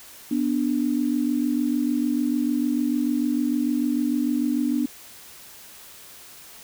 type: tone pair together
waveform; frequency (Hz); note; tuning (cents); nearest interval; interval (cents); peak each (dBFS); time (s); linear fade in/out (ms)
sine; 246.9 / 293.6; B3 / D4; 0 / 0; minor third; 300; -23; 0.31-4.86; 5
effects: white hiss -45 dBFS RMS until 6.63 s